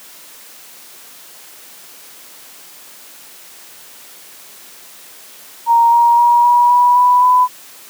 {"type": "tone with pitch steps", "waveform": "sine", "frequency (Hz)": [932.3, 943.1, 954.1, 965.2, 976.4, 987.7, 999.2], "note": ["A#5", "A#5", "A#5", "B5", "B5", "B5", "B5"], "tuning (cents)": [0, 20, 40, -40, -20, 0, 20], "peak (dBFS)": -7, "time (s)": [5.66, 7.48], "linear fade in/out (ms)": 50, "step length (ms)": 260, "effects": ["white hiss -39 dBFS RMS until 7.89 s", "high-pass 200 Hz 12 dB/octave"]}